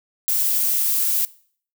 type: noise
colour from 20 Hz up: violet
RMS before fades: -20 dBFS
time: 0.28-1.25 s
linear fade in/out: 0 ms
effects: noise-tail reverb RT60 0.5 s tail -20 dB re dry